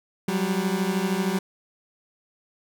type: beating tone pair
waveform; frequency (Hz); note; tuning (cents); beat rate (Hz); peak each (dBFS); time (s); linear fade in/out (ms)
30% pulse; 183.5 / 196.5; F#3 / G3; -14 / +4; 13; -23; 0.28-1.39; 5
effects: none